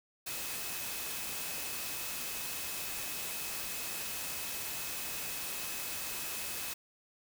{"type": "tone in noise", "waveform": "sine", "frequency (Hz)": 2568, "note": "E7", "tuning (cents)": -46, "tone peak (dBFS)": -48, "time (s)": [0.26, 6.74], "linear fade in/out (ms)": 10, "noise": "white", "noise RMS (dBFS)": -39, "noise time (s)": [0.26, 6.74], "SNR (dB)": -12, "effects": []}